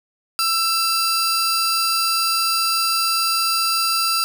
sawtooth tone pair together, 1337 / 4765 Hz, E6 / D8, +24 / +24 cents, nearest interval octave + minor seventh, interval 2200 cents, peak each -17 dBFS, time 0.39-4.24 s, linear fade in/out 0 ms, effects none

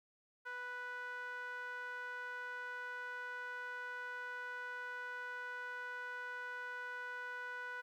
sawtooth tone with band-pass filter, 493.9 Hz, B4, in tune, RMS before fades -45 dBFS, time 0.45-7.82 s, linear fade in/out 20 ms, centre 1400 Hz, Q 4.6, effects 13-bit

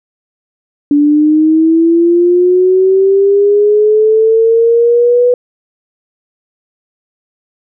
sine linear sweep, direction up, 287.9 to 493.9 Hz, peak -5 dBFS, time 0.91-5.34 s, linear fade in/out 2 ms, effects none

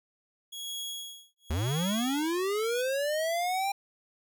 sawtooth tone with tremolo, 3329 Hz, G#7, 3 cents sharp, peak -31 dBFS, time 0.52-2.82 s, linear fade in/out 10 ms, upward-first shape sine, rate 0.9 Hz, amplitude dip 100%
square linear sweep, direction up, 69.3 to 802 Hz, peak -28 dBFS, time 1.5-3.72 s, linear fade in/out 5 ms
effects none

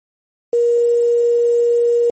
sine tone with quantisation, 474.1 Hz, A#4, 29 cents sharp, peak -11 dBFS, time 0.53-2.1 s, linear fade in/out 2 ms, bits 6, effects MP3 32 kbps

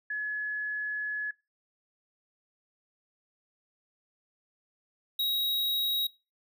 sine / square tone pair in turn, 1700 / 3816 Hz, G#6 / A#7, +40 / +40 cents, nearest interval octave + major second, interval 1400 cents, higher second, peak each -30 / -27 dBFS, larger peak second, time 0.1-1.31 / 5.19-6.07 s, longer first, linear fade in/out 5 ms, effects noise-tail reverb RT60 0.3 s tail -25 dB re dry

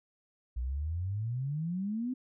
sine exponential sweep, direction up, 58.27 to 261.6 Hz, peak -31 dBFS, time 0.56-2.14 s, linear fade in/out 10 ms, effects none

